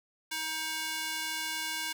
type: tone with high-pass filter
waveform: square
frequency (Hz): 316.4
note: D#4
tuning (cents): +29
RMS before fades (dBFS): -35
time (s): 0.31-1.93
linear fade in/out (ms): 10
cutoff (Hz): 1700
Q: 0.72
effects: none